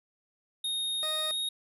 square tone with pitch glide, 3714 to 3740 Hz, A#7 to A#7, -7 to +5 cents, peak -30 dBFS, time 0.64-1.49 s, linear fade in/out 5 ms, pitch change +12 cents, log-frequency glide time 1.32-1.37 s
20% pulse tone, 622.3 Hz, D#5, in tune, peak -31 dBFS, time 1.03-1.31 s, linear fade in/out 0 ms
effects none

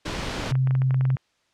pink noise, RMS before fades -29 dBFS, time 0.05-0.52 s, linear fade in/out 10 ms
sine tone, 130.81 Hz, C3, in tune, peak -18 dBFS, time 0.51-1.16 s, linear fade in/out 10 ms
clicks, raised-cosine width 0.5 ms, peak -21 dBFS, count 12, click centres 0.522 / 0.554 / 0.673 / 0.709 / 0.752 / 0.819 / 0.908 / 0.944 / 1.01 / 1.053 / 1.103 / 1.169 s
effects white hiss -67 dBFS RMS until 1.53 s + low-pass 5000 Hz 12 dB/octave

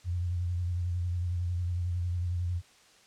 sine tone with vibrato, 88.1 Hz, F2, 16 cents sharp, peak -28 dBFS, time 0.04-2.62 s, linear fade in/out 50 ms, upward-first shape sine, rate 11 Hz, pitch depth 42 cents each way, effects white hiss -59 dBFS RMS until 3.06 s + low-pass 7000 Hz 12 dB/octave

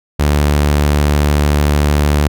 sawtooth tone, 73.42 Hz, D2, in tune, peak -6 dBFS, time 0.19-2.28 s, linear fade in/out 10 ms, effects none

